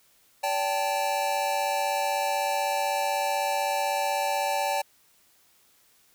square chord, D suspended fourth, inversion none, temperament equal with one note detuned, 574.2 / 784 / 880 Hz, D5 / G5 / A5, -39 / 0 / 0 cents, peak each -31 / -29 / -30 dBFS, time 0.43-4.82 s, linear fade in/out 10 ms, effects white hiss -62 dBFS RMS until 6.14 s

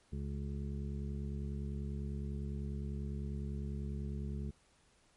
harmonic tone, 70 Hz, C#2, 18 cents sharp, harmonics 1 / 2 / 3 / 5 / 6, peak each -39 / -42 / -44 / -53 / -54 dBFS, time 0.12-4.51 s, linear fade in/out 10 ms, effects pink hiss -69 dBFS RMS until 5.16 s + MP3 48 kbps

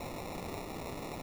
white noise with sample-and-hold, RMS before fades -41 dBFS, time 0-1.22 s, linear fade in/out 5 ms, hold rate 1575 Hz, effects none

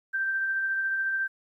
sine tone with tremolo, 1567 Hz, G6, 1 cent flat, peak -24 dBFS, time 0.13-1.28 s, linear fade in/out 20 ms, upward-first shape sine, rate 14 Hz, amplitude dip 25%, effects 11-bit

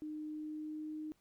sine tone with pitch glide, 305.8 to 308.3 Hz, D#4 to D#4, -30 to -16 cents, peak -40 dBFS, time 0.02-1.12 s, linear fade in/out 0 ms, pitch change +14 cents, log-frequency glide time 0.29-0.96 s, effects pink hiss -75 dBFS RMS until 1.2 s

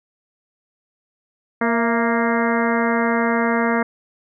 harmonic tone with a mistuned harmonic, 233.1 Hz, A#3, in tune, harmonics 1 / 2 / 3 / 4 / 5 / 6 / 7 / 8 / 9, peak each -20 / -23 / -25 / -26 / -27 / -28 / -28 / -29 / -30 dBFS, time 1.61-3.83 s, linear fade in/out 5 ms, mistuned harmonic 3, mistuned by -55 cents, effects none

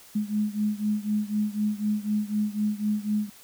sine beating tone pair, 209 / 213 Hz, G#3 / G#3, +11 / +44 cents, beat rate 4 Hz, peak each -26 / -28 dBFS, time 0.15-3.3 s, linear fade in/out 10 ms, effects white hiss -51 dBFS RMS until 3.43 s

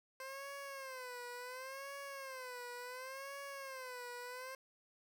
15% pulse tone with vibrato, 522 Hz, C5, 4 cents flat, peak -39 dBFS, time 0.2-4.55 s, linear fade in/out 2 ms, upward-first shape sine, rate 0.7 Hz, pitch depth 120 cents each way, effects none

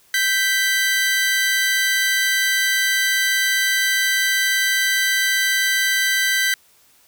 sawtooth tone pair together, 1561.8 / 1981 Hz, G6 / B6, -7 / +5 cents, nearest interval major third, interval 412 cents, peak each -16 dBFS, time 0.14-6.54 s, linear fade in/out 2 ms, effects white hiss -55 dBFS RMS until 7.07 s

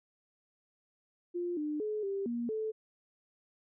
sine tone with pitch steps, 350.6 / 300.3 / 425.9 / 394 / 237.1 / 436.6 Hz, F4 / D4 / G#4 / G4 / A#3 / A4, +7 / +39 / +44 / +9 / +30 / -13 cents, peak -32 dBFS, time 1.34-2.72 s, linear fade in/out 20 ms, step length 230 ms, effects none

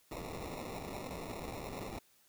white noise with sample-and-hold, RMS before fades -43 dBFS, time 0.11-1.99 s, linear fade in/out 5 ms, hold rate 1575 Hz, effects white hiss -68 dBFS RMS until 2.28 s

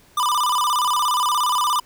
square tone with vibrato, 1091 Hz, C#6, 28 cents flat, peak -18 dBFS, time 0.17-1.8 s, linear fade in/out 5 ms, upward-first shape square, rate 17 Hz, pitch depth 160 cents each way, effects pink hiss -53 dBFS RMS until 1.85 s

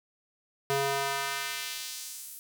square tone with high-pass filter sweep, 138.5 Hz, C#3, 1 cent flat, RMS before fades -33 dBFS, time 0.7-2.39 s, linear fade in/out 0 ms, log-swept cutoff 350 to 12000 Hz, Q 0.89, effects none

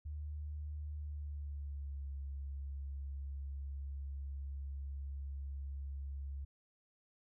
sine tone with pitch glide, 74.6 to 69.2 Hz, D2 to C#2, +28 to -2 cents, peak -40 dBFS, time 0.05-6.45 s, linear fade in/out 10 ms, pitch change -130 cents, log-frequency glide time 0.94-2.08 s, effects none

